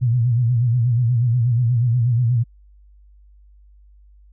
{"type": "tone with vibrato", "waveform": "sine", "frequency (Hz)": 120, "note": "B2", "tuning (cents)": -49, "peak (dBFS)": -14, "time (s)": [0.01, 2.44], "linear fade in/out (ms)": 20, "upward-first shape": "sine", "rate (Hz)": 8.3, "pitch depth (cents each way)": 100, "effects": ["added 50 Hz sine -46 dBFS peak until 4.32 s"]}